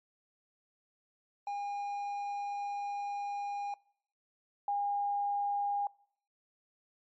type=tone pair in turn; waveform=triangle / sine; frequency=811 / 811 Hz; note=G#5 / G#5; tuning=-41 / -41 cents; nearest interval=unison; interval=0 cents; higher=neither; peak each=-32 / -29 dBFS; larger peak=second; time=1.47-3.74 / 4.68-5.87 s; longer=first; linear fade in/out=2 ms; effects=noise-tail reverb RT60 0.6 s tail -24 dB re dry + MP3 32 kbps